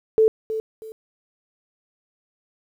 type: tone with echo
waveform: sine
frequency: 440 Hz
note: A4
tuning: in tune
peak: -12 dBFS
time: 0.18-0.28 s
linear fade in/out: 0 ms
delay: 320 ms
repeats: 2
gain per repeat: -11 dB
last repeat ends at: 0.92 s
effects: 9-bit